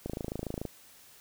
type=click train; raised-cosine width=2 ms; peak=-21 dBFS; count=17; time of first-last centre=0.06-0.653 s; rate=27 Hz; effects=white hiss -56 dBFS RMS until 1.2 s